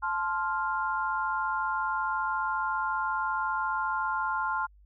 sine chord, F major, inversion first, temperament just, 873.1 / 1047.7 / 1396.9 Hz, A5 / C6 / F6, -14 / +2 / 0 cents, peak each -32 / -31 / -31 dBFS, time 0.02-4.67 s, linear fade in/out 20 ms, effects added 50 Hz sine -54 dBFS peak until 4.85 s

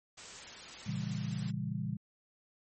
white noise, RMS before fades -47 dBFS, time 0.17-1.51 s, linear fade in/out 10 ms
sine chord, A# diminished seventh, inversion none, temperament just, 116.54 / 139.85 / 167.82 / 201.4 Hz, A#2 / C#3 / E3 / G3, 0 / +16 / +31 / +47 cents, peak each -39 dBFS, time 0.86-1.97 s, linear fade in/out 10 ms
effects MP3 32 kbps

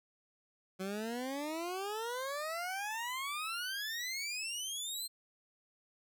20% pulse exponential sweep, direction up, 185 to 4200 Hz, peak -32 dBFS, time 0.79-5.08 s, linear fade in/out 20 ms, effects none

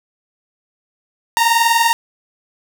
sawtooth tone pair together, 915 / 935.3 Hz, A#5 / A#5, -32 / +6 cents, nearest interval unison, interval 38 cents, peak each -11 dBFS, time 1.37-1.93 s, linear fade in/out 0 ms, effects none

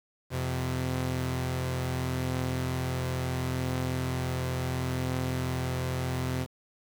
sawtooth tone pair together, 85.8 / 128.34 Hz, F2 / C3, -30 / -33 cents, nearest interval perfect fifth, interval 697 cents, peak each -30 / -26 dBFS, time 0.3-6.47 s, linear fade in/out 50 ms, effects 8-bit

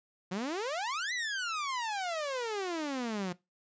sawtooth exponential two-way sweep, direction up then down, 173.6 to 2041 to 173.6 Hz, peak -29 dBFS, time 0.31-3.33 s, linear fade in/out 10 ms, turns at 1.13 s, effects noise-tail reverb RT60 0.2 s tail -19 dB re dry + resampled to 16000 Hz

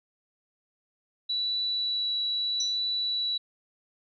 sine tone with vibrato, 3938 Hz, B7, 6 cents flat, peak -26 dBFS, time 1.29-3.38 s, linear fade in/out 10 ms, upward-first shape triangle, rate 0.8 Hz, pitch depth 8 cents each way
sine tone with exponential decay, 5880 Hz, F#8, 12 cents flat, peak -27 dBFS, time 2.6-2.79 s, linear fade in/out 5 ms, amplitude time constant 40 ms
effects none

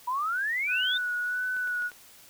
sine exponential sweep, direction up, 958 to 3702 Hz, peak -26 dBFS, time 0.07-0.98 s, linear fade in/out 10 ms
sine tone with vibrato, 1480 Hz, F#6, in tune, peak -27 dBFS, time 0.67-1.91 s, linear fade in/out 50 ms, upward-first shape sine, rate 1.5 Hz, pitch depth 26 cents each way
clicks, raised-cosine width 0.3 ms, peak -32 dBFS, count 4, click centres 1.567 / 1.674 / 1.822 / 1.917 s
effects white hiss -53 dBFS RMS until 2.29 s

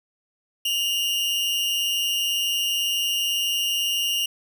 40% pulse tone pair together, 2826 / 3010 Hz, F7 / F#7, +20 / +29 cents, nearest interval minor second, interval 109 cents, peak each -21 / -30 dBFS, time 0.65-4.26 s, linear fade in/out 5 ms, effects none

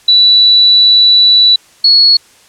sine tone pair in turn, 3951 / 4360 Hz, B7 / C#8, 0 / -29 cents, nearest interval major second, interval 171 cents, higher second, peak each -3 dBFS, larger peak neither, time 0.08-1.56 / 1.84-2.17 s, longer first, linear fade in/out 5 ms, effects white hiss -44 dBFS RMS until 2.48 s + low-pass 9000 Hz 12 dB/octave

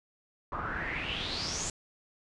pink noise with low-pass filter sweep, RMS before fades -35 dBFS, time 0.52-1.7 s, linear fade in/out 2 ms, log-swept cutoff 1100 to 7600 Hz, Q 6.4, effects resampled to 24000 Hz

